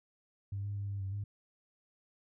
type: tone with pitch steps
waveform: sine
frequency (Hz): 99.5 / 101.6 / 100.4 / 99.7 / 96.4 / 101.8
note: G2 / G#2 / G2 / G2 / G2 / G#2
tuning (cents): +26 / -38 / +42 / +30 / -28 / -34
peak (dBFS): -34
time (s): 0.52-1.24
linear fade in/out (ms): 5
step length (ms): 120
effects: tanh soft clip ceiling -30 dBFS